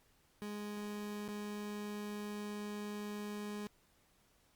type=tone with dropouts; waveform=30% pulse; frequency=207.7 Hz; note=G#3; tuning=in tune; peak=-38 dBFS; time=0.42-3.67 s; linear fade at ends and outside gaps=0 ms; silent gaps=1.279-1.287 s; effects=pink hiss -71 dBFS RMS until 4.55 s + Opus 48 kbps